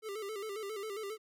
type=tone with vibrato; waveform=square; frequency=416.4 Hz; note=G#4; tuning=5 cents sharp; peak=-39 dBFS; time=0.02-1.18 s; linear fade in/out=50 ms; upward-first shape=square; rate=7.4 Hz; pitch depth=84 cents each way; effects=none